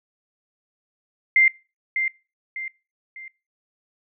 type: tone with echo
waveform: sine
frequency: 2093 Hz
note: C7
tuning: in tune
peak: -12 dBFS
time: 1.36-1.48 s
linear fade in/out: 2 ms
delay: 600 ms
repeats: 3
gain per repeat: -8 dB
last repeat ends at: 3.28 s
effects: noise-tail reverb RT60 0.3 s tail -22 dB re dry